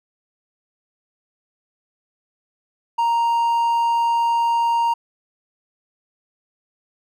triangle tone, 932.3 Hz, A#5, in tune, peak -14 dBFS, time 2.98-4.94 s, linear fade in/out 10 ms, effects none

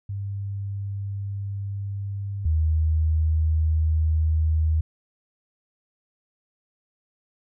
sine tone pair in turn, 99.5 / 78.97 Hz, G2 / D#2, +26 / +26 cents, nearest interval major third, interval 400 cents, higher first, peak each -27 / -18 dBFS, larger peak second, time 0.09-2.45 / 2.45-4.81 s, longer neither, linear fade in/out 5 ms, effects none

